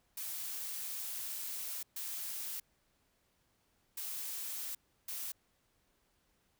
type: noise bursts at uneven times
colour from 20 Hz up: blue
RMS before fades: -41 dBFS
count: 4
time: 0.17-1.83 / 1.96-2.6 / 3.97-4.75 / 5.08-5.32 s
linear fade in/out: 5 ms
effects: pink hiss -75 dBFS RMS until 6.59 s